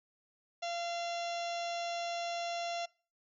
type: harmonic tone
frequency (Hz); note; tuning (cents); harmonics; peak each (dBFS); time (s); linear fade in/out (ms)
687; F5; -29; 1 / 2 / 3 / 4 / 5 / 6 / 7 / 8 / 9 / 10; -36 / -49 / -48 / -45 / -48 / -49 / -59 / -50 / -54 / -56; 0.62-2.86; 10
effects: noise-tail reverb RT60 0.4 s tail -24 dB re dry